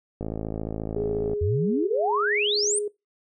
click train, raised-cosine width 2 ms, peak -17 dBFS, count 62, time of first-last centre 0.21-1.333 s, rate 54.3 Hz
sine tone, 415.3 Hz, G#4, in tune, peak -25 dBFS, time 0.96-2.88 s, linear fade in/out 5 ms
sine exponential sweep, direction up, 79.2 to 9397 Hz, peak -22 dBFS, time 1.41-2.79 s, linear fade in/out 5 ms
effects noise-tail reverb RT60 0.2 s tail -21 dB re dry

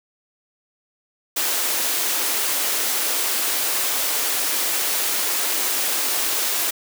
white high-pass noise, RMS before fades -22 dBFS, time 1.36-6.71 s, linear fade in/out 10 ms, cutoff 280 Hz, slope 24 dB/octave, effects none

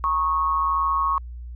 sine tone with amplitude modulation, 1100 Hz, C#6, 14 cents flat, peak -16 dBFS, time 0.04-1.18 s, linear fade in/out 0 ms, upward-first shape sine, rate 162 Hz, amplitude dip 65%, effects added 60 Hz sine -33 dBFS peak until 1.55 s

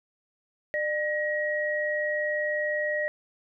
sine tone pair together, 600 / 1897.2 Hz, D5 / A#6, +37 / +30 cents, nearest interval octave + minor sixth, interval 1993 cents, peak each -28 dBFS, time 0.74-3.08 s, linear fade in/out 0 ms, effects none

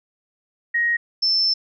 sine tone pair in turn, 1881 / 5308 Hz, A#6 / E8, +15 / +11 cents, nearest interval octave + tritone, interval 1796 cents, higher second, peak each -17 / -16 dBFS, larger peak second, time 0.74-0.97 / 1.22-1.54 s, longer second, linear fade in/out 10 ms, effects none

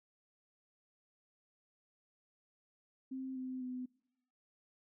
sine tone with pitch steps, 262.7 / 257.6 / 252.6 Hz, C4 / C4 / B3, +7 / -27 / +39 cents, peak -39 dBFS, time 3.11-3.86 s, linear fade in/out 10 ms, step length 250 ms, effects noise-tail reverb RT60 0.9 s tail -24 dB re dry

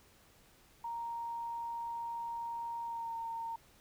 sine tone with pitch glide, 932.3 to 916.8 Hz, A#5 to A#5, 0 to -29 cents, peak -37 dBFS, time 0.84-3.56 s, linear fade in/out 5 ms, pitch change -29 cents, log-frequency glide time 2.84-3.15 s, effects pink hiss -64 dBFS RMS until 3.8 s

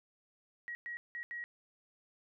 sine tone bursts at uneven times, 1904 Hz, A#6, 36 cents sharp, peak -39 dBFS, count 4, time 0.68-0.75 / 0.86-0.97 / 1.15-1.23 / 1.31-1.44 s, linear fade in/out 0 ms, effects none

